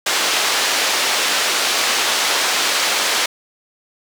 white band-pass noise, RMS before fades -18 dBFS, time 0.06-3.26 s, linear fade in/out 5 ms, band 420 to 5100 Hz, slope 12 dB/octave, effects none

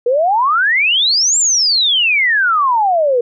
sine exponential two-way sweep, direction up then down, 466.2 to 7580 to 466.2 Hz, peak -10 dBFS, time 0.06-3.21 s, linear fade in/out 5 ms, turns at 1.38 s, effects none

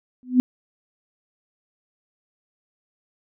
sine tone with exponential growth, 251.4 Hz, B3, 31 cents sharp, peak -8 dBFS, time 0.23-0.4 s, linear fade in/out 0 ms, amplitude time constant 36 ms, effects none

